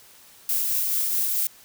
violet noise with tremolo, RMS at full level -23 dBFS, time 0.49-1.47 s, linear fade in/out 2 ms, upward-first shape sine, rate 4.6 Hz, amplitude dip 25%, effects white hiss -51 dBFS RMS until 1.64 s

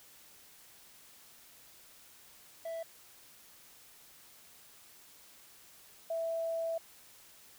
triangle / sine tone pair in turn, 659.3 / 659.3 Hz, E5 / E5, 0 / 0 cents, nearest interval unison, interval 0 cents, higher neither, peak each -35 / -32 dBFS, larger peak second, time 2.65-2.83 / 6.1-6.78 s, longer second, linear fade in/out 5 ms, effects white hiss -58 dBFS RMS until 7.58 s

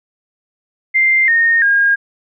sine tone with pitch steps, 2093 / 1843.2 / 1623.3 Hz, C7 / A#6 / G#6, 0 / -20 / -40 cents, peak -9 dBFS, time 0.94-1.96 s, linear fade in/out 20 ms, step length 340 ms, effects none

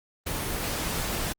pink noise, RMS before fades -30 dBFS, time 0.26-1.33 s, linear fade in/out 10 ms, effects Opus 24 kbps

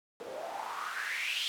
white noise with band-pass filter sweep, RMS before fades -37 dBFS, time 0.2-1.48 s, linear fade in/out 0 ms, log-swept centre 440 to 3400 Hz, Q 5.4, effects none

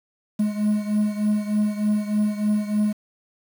triangle beating tone pair, 209.3 / 212.6 Hz, G#3 / G#3, +14 / +41 cents, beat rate 3.3 Hz, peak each -19 / -23 dBFS, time 0.39-2.93 s, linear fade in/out 10 ms, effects 7-bit

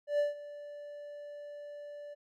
triangle tone with ADSR envelope, 584 Hz, D5, 10 cents flat, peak -23 dBFS, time 0.07-2.15 s, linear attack 120 ms, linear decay 150 ms, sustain -18 dB, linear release 21 ms, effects none

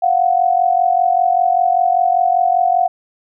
sine tone pair together, 698.5 / 743.6 Hz, F5 / F#5, 0 / +8 cents, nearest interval minor second, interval 108 cents, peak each -14 dBFS, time 0.02-2.88 s, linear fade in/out 10 ms, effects none

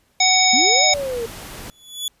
harmonic tone, 748 Hz, F#5, 19 cents sharp, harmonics 1 / 3 / 5 / 7 / 9, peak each -19 / -19 / -19 / -19 / -19 dBFS, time 0.2-0.94 s, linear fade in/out 5 ms
sine linear two-way sweep, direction up then down, 220 to 622.3 to 449.7 Hz, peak -22 dBFS, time 0.53-1.26 s, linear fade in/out 5 ms, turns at 0.85 s
pink noise, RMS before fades -35 dBFS, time 0.93-1.7 s, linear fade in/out 0 ms
sawtooth tone with exponential growth, 3423 Hz, A7, 48 cents flat, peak -17 dBFS, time 1.68-2.08 s, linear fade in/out 2 ms, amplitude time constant 85 ms
effects pink hiss -62 dBFS RMS until 2.2 s + resampled to 32000 Hz

